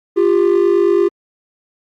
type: tone pair together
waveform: triangle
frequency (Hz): 349.2 / 398.4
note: F4 / G4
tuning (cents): 0 / +28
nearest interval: major second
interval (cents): 228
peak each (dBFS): -10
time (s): 0.16-1.09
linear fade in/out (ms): 20
effects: tanh soft clip ceiling -3 dBFS + Opus 32 kbps